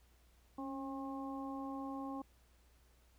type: harmonic tone with a mistuned harmonic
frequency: 269 Hz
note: C4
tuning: 48 cents sharp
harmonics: 1 / 2 / 3 / 4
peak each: -42 / -51 / -48 / -49 dBFS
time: 0.58-2.22 s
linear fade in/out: 5 ms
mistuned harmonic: 1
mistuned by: +33 cents
effects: added 60 Hz sine -66 dBFS peak until 3.18 s + pink hiss -72 dBFS RMS until 3.18 s